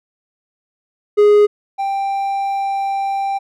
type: tone pair in turn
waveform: triangle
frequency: 415.3 / 787.6 Hz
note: G#4 / G5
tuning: 0 / +8 cents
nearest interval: major seventh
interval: 1108 cents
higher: second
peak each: -5 / -15 dBFS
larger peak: first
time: 1.17-1.47 / 1.78-3.39 s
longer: second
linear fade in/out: 20 ms
effects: none